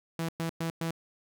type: tone bursts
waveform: sawtooth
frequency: 164.81 Hz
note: E3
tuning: in tune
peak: -26 dBFS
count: 4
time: 0.19-0.908 s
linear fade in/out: 2 ms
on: 97 ms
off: 110 ms
effects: none